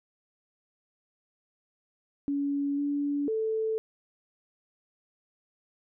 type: tone with pitch steps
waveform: sine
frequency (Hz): 282.9 / 286.9 / 440.8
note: C#4 / D4 / A4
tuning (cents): +35 / -40 / +3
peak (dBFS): -26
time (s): 2.28-3.78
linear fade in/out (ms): 0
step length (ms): 500
effects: none